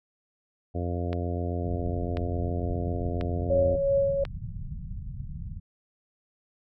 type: harmonic tone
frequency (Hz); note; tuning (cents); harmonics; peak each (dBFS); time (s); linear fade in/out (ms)
87.31; F2; 0; 1 / 2 / 3 / 4 / 5 / 6 / 7 / 8; -29 / -37 / -36 / -38 / -38 / -41 / -40 / -40; 0.74-3.77; 20
type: click train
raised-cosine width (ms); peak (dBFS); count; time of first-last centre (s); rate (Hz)
0.3; -20; 4; 1.13-4.252; 0.961
type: low-pass noise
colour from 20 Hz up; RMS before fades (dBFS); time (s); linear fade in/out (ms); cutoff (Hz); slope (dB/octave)
pink; -36; 1.63-5.6; 10; 180; 48
type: tone with tremolo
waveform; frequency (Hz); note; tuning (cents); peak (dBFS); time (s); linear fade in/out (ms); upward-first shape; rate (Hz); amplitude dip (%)
sine; 554.4; C#5; 0; -19; 3.5-4.24; 5; triangle; 2.7; 50
effects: none